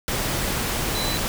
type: tone in noise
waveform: sine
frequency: 3994 Hz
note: B7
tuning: 19 cents sharp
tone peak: -28 dBFS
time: 0.95-1.17 s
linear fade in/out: 0 ms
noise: pink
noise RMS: -25 dBFS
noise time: 0.08-1.28 s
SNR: -6 dB
effects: none